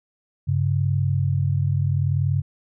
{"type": "tone pair together", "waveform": "sine", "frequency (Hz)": [98, 138.59], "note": ["G2", "C#3"], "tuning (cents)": [0, 0], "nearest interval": "tritone", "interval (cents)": 600, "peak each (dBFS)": [-21, -21], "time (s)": [0.47, 2.42], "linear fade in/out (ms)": 20, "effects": []}